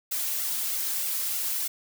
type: noise with flanger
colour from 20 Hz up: blue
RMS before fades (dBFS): -29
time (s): 0.11-1.68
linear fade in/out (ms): 10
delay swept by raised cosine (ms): 1.4 to 3.9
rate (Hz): 3.2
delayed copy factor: +0.8
effects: none